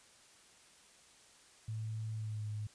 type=tone with pitch glide; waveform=sine; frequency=110 to 106.01 Hz; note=A2 to G#2; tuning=0 to +36 cents; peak=-37 dBFS; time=1.68-2.67 s; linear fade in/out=5 ms; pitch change=-64 cents; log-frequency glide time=2.13-2.45 s; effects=white hiss -62 dBFS RMS until 2.74 s + resampled to 22050 Hz